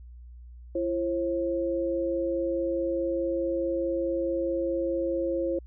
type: tone pair together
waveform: sine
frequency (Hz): 338.3 / 537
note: E4 / C5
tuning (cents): +45 / +45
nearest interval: minor sixth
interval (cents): 800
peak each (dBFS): -28 / -28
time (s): 0.75-5.59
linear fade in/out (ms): 5
effects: added 60 Hz sine -43 dBFS peak until 5.66 s